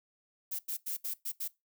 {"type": "noise bursts at uneven times", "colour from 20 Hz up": "violet", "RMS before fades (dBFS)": -36, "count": 6, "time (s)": [[0.51, 0.59], [0.68, 0.77], [0.86, 0.97], [1.04, 1.14], [1.25, 1.32], [1.4, 1.48]], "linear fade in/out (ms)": 10, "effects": ["noise-tail reverb RT60 0.2 s tail -20 dB re dry"]}